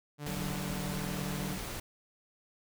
sawtooth tone, 146.83 Hz, D3, in tune, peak -34 dBFS, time 0.18-1.57 s, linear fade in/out 50 ms
pink noise, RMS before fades -40 dBFS, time 0.26-1.8 s, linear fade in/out 5 ms
triangle tone with vibrato, 188.3 Hz, F#3, 31 cents sharp, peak -36 dBFS, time 0.28-1.58 s, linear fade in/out 2 ms, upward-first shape triangle, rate 13 Hz, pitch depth 14 cents each way
effects none

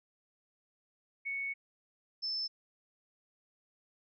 sine tone pair in turn, 2217 / 5273 Hz, C#7 / E8, 0 / 0 cents, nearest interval octave + minor third, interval 1500 cents, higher second, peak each -34 / -33 dBFS, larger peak second, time 1.25-1.54 / 2.22-2.48 s, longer first, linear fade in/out 20 ms, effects none

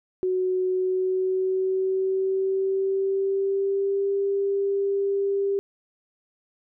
sine tone with pitch glide, 370 to 396.6 Hz, F#4 to G4, 0 to +20 cents, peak -21 dBFS, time 0.23-5.59 s, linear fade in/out 0 ms, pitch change +120 cents, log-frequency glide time 0.67-4.1 s, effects none

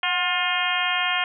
harmonic tone with a mistuned harmonic, 355 Hz, F4, 28 cents sharp, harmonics 2 / 3 / 4 / 5 / 6 / 7 / 8 / 9, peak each -29 / -29 / -29 / -29 / -29 / -29 / -29 / -29 dBFS, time 0.03-1.24 s, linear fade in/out 2 ms, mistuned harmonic 2, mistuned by +48 cents, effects none

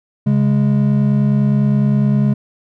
triangle tone pair together, 137 / 206.8 Hz, C#3 / G#3, -20 / -7 cents, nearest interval perfect fifth, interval 713 cents, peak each -12 dBFS, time 0.26-2.34 s, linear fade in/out 10 ms, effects none

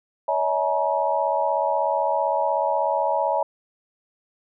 sine tone cluster, 564 / 640 / 855 / 952 Hz, C#5 / D#5 / A5 / A#5, +30 / +49 / -50 / +36 cents, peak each -25 dBFS, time 0.28-3.43 s, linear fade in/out 5 ms, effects none

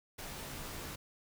pink noise with comb filter, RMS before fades -44 dBFS, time 0.18-0.96 s, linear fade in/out 10 ms, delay 18 ms, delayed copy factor -0.75, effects none

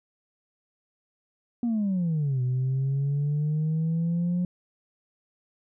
sine exponential two-way sweep, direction down then up, 242.9 to 125.2 to 179.9 Hz, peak -21 dBFS, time 1.63-4.45 s, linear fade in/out 2 ms, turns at 2.42 s, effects tanh soft clip ceiling -21 dBFS

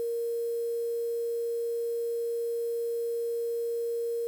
sine tone with quantisation, 467.3 Hz, A#4, 4 cents sharp, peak -28 dBFS, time 0-4.27 s, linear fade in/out 0 ms, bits 8, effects none

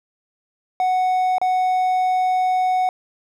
triangle tone with dropouts, 740 Hz, F#5, in tune, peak -14 dBFS, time 0.8-2.89 s, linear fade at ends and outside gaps 1 ms, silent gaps 1.383-1.415 s, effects none

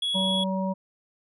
triangle tone, 3355 Hz, G#7, 17 cents sharp, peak -23 dBFS, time 0.02-0.44 s, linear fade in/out 5 ms
harmonic tone, 190 Hz, F#3, 46 cents sharp, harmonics 1 / 3 / 5, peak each -26 / -31 / -33 dBFS, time 0.14-0.74 s, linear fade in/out 20 ms
effects resampled to 32000 Hz

